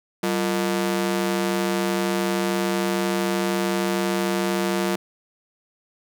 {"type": "ring-modulated tone", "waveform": "sawtooth", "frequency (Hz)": 270.3, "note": "C#4", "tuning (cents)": -44, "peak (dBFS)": -14, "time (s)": [0.23, 4.96], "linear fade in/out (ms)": 5, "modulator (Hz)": 78.6, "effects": []}